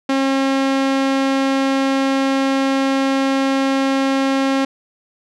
sawtooth tone with low-pass filter, 270 Hz, C#4, 45 cents flat, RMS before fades -17 dBFS, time 0.09-4.65 s, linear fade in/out 5 ms, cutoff 5400 Hz, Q 0.62, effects none

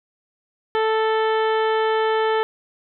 harmonic tone, 440 Hz, A4, in tune, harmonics 1 / 2 / 3 / 4 / 5 / 6 / 7 / 8 / 9, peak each -19 / -23 / -28 / -29 / -36 / -44 / -35 / -41 / -47 dBFS, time 0.75-2.43 s, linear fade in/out 0 ms, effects none

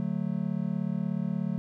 triangle chord, D major, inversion none, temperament just, 146.83 / 183.54 / 220.2 Hz, D3 / F#3 / A3, 0 / -14 / +2 cents, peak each -32 / -28 / -31 dBFS, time 0-1.58 s, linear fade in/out 0 ms, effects none

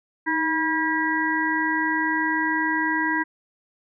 harmonic tone with a mistuned harmonic, 323 Hz, E4, 35 cents flat, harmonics 1 / 3 / 5 / 6, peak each -26 / -26 / -26 / -26 dBFS, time 0.26-3.24 s, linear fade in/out 20 ms, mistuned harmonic 1, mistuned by -51 cents, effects none

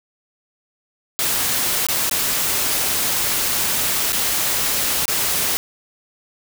white noise with dropouts, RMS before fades -20 dBFS, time 1.19-5.57 s, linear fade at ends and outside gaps 0 ms, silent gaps 1.867-1.886 / 2.096-2.112 / 4.122-4.13 / 5.055-5.08 s, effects none

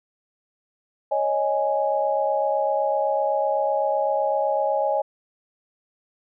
sine chord, C# suspended second, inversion none, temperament equal, 554.4 / 622.3 / 830.6 Hz, C#5 / D#5 / G#5, 0 / 0 / 0 cents, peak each -24 dBFS, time 1.11-5.02 s, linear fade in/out 10 ms, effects none

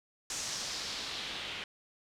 white noise with low-pass filter sweep, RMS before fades -39 dBFS, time 0.3-1.64 s, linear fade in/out 2 ms, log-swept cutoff 6900 to 2900 Hz, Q 2.2, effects none

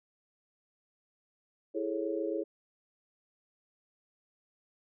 sine chord, A major seventh, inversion second, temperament just, 330 / 412.5 / 440 / 550 Hz, E4 / G#4 / A4 / C#5, +2 / -12 / 0 / -14 cents, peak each -35 / -36 / -38 / -37 dBFS, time 1.74-2.44 s, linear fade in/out 20 ms, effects none

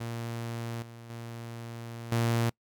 sawtooth tone with level steps, 116.54 Hz, A#2, in tune, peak -30 / -41 / -35 / -21 dBFS, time 0-2.5 s, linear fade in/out 10 ms, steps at 0.82 / 1.1 / 2.12 s, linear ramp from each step 2 ms, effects noise-tail reverb RT60 0.1 s tail -25 dB re dry

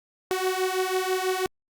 sawtooth beating tone pair, 370 / 376.1 Hz, F#4 / F#4, 0 / +28 cents, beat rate 6.1 Hz, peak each -23 dBFS, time 0.31-1.46 s, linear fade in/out 0 ms, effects Opus 48 kbps

